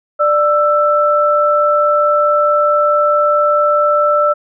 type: tone pair together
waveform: sine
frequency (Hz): 592 / 1327.7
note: D5 / E6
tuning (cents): +14 / +12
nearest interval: octave + major second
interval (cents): 1398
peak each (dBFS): -12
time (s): 0.19-4.34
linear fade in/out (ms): 20
effects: none